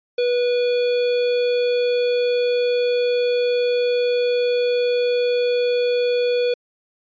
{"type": "tone with notch filter", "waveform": "square", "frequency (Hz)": 488.8, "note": "B4", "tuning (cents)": -18, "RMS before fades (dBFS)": -19, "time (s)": [0.18, 6.54], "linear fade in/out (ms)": 5, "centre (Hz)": 1300, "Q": 1.1, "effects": ["resampled to 11025 Hz"]}